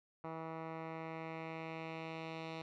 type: tone with low-pass filter sweep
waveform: 10% pulse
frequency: 161.8 Hz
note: E3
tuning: 32 cents flat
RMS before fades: -45 dBFS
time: 0.24-2.62 s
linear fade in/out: 2 ms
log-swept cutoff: 1400 to 3500 Hz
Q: 1.9
effects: none